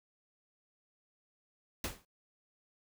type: noise with exponential decay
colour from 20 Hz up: pink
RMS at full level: -33 dBFS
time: 1.84-2.05 s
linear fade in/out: 2 ms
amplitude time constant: 44 ms
effects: noise-tail reverb RT60 0.1 s tail -25 dB re dry